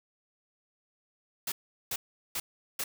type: noise bursts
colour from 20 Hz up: white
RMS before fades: -33 dBFS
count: 4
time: 1.47-2.84 s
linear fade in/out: 5 ms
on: 50 ms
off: 390 ms
effects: none